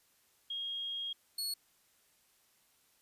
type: tone pair in turn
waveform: sine / sawtooth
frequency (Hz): 3260 / 4362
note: G#7 / C#8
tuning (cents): -33 / -29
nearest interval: perfect fourth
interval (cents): 504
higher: second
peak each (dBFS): -36 / -32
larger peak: second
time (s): 0.5-1.13 / 1.38-1.54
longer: first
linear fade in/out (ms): 5
effects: white hiss -70 dBFS RMS until 3.01 s + resampled to 32000 Hz